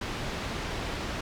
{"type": "low-pass noise", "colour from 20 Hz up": "pink", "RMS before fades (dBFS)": -34, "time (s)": [0.01, 1.21], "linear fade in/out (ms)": 5, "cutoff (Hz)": 4400, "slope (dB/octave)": 12, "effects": []}